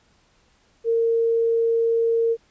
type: tone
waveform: sine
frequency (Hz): 459.1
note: A#4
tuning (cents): -26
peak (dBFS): -17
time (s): 0.84-2.37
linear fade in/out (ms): 50
effects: pink hiss -61 dBFS RMS until 2.5 s + resampled to 16000 Hz